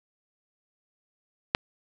click, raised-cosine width 0.3 ms, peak -4 dBFS, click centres 1.549 s, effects none

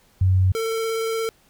sine tone, 93.4 Hz, F#2, 17 cents sharp, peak -14 dBFS, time 0.21-0.52 s, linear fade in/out 5 ms
square tone with vibrato, 450 Hz, A4, 39 cents sharp, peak -23 dBFS, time 0.55-1.29 s, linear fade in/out 0 ms, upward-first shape sine, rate 17 Hz, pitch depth 10 cents each way
effects pink hiss -58 dBFS RMS until 1.49 s

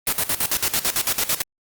white noise with tremolo, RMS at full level -20 dBFS, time 0.07-1.42 s, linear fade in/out 2 ms, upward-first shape square, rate 9 Hz, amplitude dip 80%, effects Opus 32 kbps

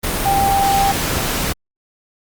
sine tone in noise, 790 Hz, G5, 13 cents sharp, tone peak -13 dBFS, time 0.25-0.92 s, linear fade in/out 10 ms, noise pink, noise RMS -20 dBFS, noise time 0.03-1.53 s, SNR +4 dB, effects Opus 32 kbps

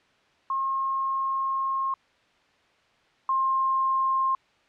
sine tone pair in turn, 1074 / 1061.7 Hz, C6 / C6, +45 / +25 cents, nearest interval unison, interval 20 cents, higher first, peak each -24 / -21 dBFS, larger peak second, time 0.5-1.94 / 3.29-4.35 s, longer first, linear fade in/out 2 ms, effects white hiss -62 dBFS RMS until 4.68 s + low-pass 3000 Hz 12 dB/octave

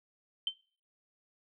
sine tone with exponential decay, 3100 Hz, G7, 20 cents flat, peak -24 dBFS, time 0.47-0.55 s, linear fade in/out 2 ms, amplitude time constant 16 ms, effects noise-tail reverb RT60 0.4 s tail -21 dB re dry + tanh soft clip ceiling -20 dBFS

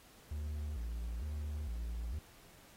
triangle tone with vibrato, 65.41 Hz, C2, in tune, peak -35 dBFS, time 0.31-2.19 s, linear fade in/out 5 ms, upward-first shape square, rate 1.1 Hz, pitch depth 230 cents each way, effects pink hiss -61 dBFS RMS until 2.76 s + AAC 48 kbps

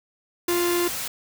45% pulse tone, 349.2 Hz, F4, in tune, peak -21 dBFS, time 0.48-0.88 s, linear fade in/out 5 ms
white band-stop noise, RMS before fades -30 dBFS, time 0.48-1.08 s, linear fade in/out 5 ms, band 300 to 440 Hz, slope 96 dB/octave
effects none

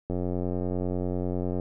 click train, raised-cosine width 2 ms, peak -17 dBFS, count 136, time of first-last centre 0.1-1.598 s, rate 90.1 Hz, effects none

